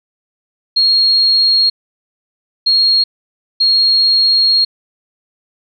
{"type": "tone bursts at uneven times", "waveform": "sine", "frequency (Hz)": 4271, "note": "C8", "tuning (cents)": 35, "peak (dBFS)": -8, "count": 3, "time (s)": [[0.76, 1.7], [2.66, 3.04], [3.6, 4.65]], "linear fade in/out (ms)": 10, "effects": []}